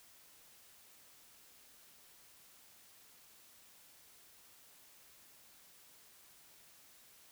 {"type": "silence", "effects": ["white hiss -62 dBFS RMS until 7.31 s"]}